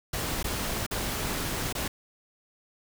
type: noise with dropouts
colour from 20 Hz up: pink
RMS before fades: -31 dBFS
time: 0.13-1.88 s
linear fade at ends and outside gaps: 5 ms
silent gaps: 0.429-0.442 / 0.865-0.91 / 1.727-1.75 s
effects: none